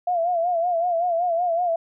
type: tone with vibrato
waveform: sine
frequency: 691 Hz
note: F5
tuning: 19 cents flat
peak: -19 dBFS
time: 0.07-1.76 s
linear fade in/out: 5 ms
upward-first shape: sine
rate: 5.3 Hz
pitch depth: 82 cents each way
effects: none